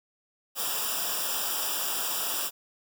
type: noise with comb filter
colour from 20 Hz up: white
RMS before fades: -30 dBFS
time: 0.55-2.51 s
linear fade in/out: 50 ms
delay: 0.47 ms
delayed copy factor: -1
effects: none